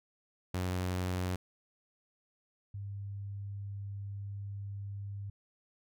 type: tone pair in turn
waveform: sawtooth / sine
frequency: 91.2 / 100.07 Hz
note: F#2 / G2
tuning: -24 / +36 cents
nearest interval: major second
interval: 160 cents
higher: second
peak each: -28 / -38 dBFS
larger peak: first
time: 0.54-1.36 / 2.74-5.3 s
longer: second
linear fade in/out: 5 ms
effects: none